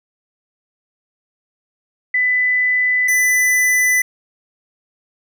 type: tone pair in turn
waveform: sine / square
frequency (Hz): 1998 / 1998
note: B6 / B6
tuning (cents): +20 / +20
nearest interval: unison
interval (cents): 0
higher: neither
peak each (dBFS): -13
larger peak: neither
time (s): 2.14-3.08 / 3.08-4.02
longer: neither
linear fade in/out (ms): 5
effects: none